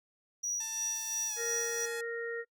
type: tone with tremolo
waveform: triangle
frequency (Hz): 5800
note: F#8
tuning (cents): -35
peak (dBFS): -29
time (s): 0.43-1.86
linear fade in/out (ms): 10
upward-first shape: sine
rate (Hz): 2.9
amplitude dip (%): 50
type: tone with pitch glide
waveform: 5% pulse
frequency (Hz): 889 to 845.9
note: A5 to G#5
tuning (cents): +18 to +32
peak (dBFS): -30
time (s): 0.6-2.01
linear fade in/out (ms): 5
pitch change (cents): -86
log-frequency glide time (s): 1.28-1.34
type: high-pass noise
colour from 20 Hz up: pink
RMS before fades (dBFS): -49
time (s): 0.92-1.89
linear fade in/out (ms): 50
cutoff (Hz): 6200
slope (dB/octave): 24
type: harmonic tone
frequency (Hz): 465.5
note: A#4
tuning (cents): -2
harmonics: 1 / 3 / 4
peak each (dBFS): -36 / -46 / -40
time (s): 1.36-2.45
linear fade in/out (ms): 50
effects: noise-tail reverb RT60 0.1 s tail -25 dB re dry